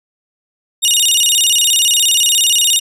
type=tone with vibrato; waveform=20% pulse; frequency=3260 Hz; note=G#7; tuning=33 cents flat; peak=-4 dBFS; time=0.82-2.8 s; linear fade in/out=20 ms; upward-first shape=square; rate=17 Hz; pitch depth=220 cents each way; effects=resampled to 32000 Hz